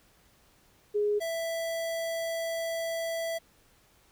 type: tone pair in turn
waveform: sine / square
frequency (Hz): 415.3 / 661.3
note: G#4 / E5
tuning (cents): 0 / +5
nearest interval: minor sixth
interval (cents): 805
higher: second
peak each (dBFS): -24 / -31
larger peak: first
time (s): 0.94-1.2 / 1.2-3.39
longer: second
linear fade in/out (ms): 20
effects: pink hiss -63 dBFS RMS until 4.11 s